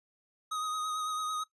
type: tone with vibrato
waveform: square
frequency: 1253 Hz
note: D#6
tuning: 12 cents sharp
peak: -33 dBFS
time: 0.51-1.44 s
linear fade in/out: 10 ms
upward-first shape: sine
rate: 9 Hz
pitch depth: 24 cents each way
effects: noise-tail reverb RT60 0.1 s tail -17 dB re dry + resampled to 24000 Hz